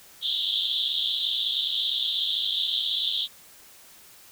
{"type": "band-pass noise", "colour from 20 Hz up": "white", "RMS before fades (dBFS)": -27, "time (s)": [0.21, 3.28], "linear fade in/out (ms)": 50, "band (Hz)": [3200, 3800], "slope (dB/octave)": 96, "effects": ["white hiss -51 dBFS RMS until 4.31 s"]}